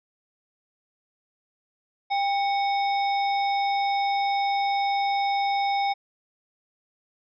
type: harmonic tone with a mistuned harmonic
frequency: 740 Hz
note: F#5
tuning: in tune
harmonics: 1 / 3 / 5 / 7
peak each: -22 / -32 / -36 / -39 dBFS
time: 2.1-5.94 s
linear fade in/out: 20 ms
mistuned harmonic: 1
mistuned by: +130 cents
effects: none